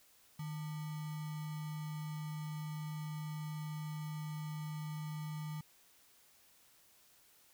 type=tone with sample-and-hold; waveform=sine; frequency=153.4 Hz; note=D#3; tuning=24 cents flat; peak=-39 dBFS; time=0.39-5.61 s; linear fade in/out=5 ms; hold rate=1050 Hz; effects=white hiss -66 dBFS RMS until 7.53 s